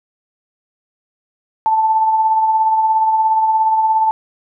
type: tone with tremolo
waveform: sine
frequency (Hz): 880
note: A5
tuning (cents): 0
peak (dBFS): -9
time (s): 1.66-4.11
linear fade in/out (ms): 0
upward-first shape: triangle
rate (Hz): 17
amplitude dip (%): 45
effects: none